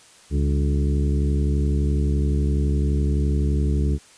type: harmonic tone with a mistuned harmonic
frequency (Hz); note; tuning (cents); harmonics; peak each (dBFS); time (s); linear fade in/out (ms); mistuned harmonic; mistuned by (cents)
71.8; D2; -39; 1 / 2 / 3 / 4 / 5 / 6; -19 / -25 / -29 / -31 / -33 / -35; 0.3-3.99; 50; 3; -72
effects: white hiss -50 dBFS RMS until 4.17 s + resampled to 22050 Hz